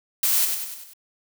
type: noise with echo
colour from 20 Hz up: blue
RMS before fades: -21 dBFS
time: 0.23-0.45 s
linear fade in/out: 2 ms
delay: 97 ms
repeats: 5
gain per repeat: -5 dB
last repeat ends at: 0.935 s
effects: none